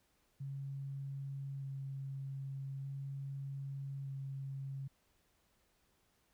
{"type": "tone with vibrato", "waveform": "sine", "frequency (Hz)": 137, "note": "C#3", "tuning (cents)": -20, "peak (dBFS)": -40, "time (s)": [0.4, 4.88], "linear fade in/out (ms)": 10, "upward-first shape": "square", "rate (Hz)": 0.41, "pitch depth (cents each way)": 9, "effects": ["pink hiss -75 dBFS RMS until 6.33 s"]}